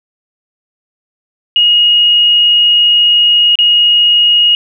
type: tone with dropouts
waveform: sine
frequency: 2877 Hz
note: F#7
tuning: 49 cents flat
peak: -5 dBFS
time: 1.56-4.55 s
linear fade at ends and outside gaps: 1 ms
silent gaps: 3.555-3.588 s
effects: none